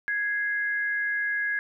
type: tone pair together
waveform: sine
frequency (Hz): 1659.6 / 2093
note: G#6 / C7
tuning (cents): -2 / 0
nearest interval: major third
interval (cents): 402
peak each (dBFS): -25 / -34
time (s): 0.08-1.59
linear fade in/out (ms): 0
effects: none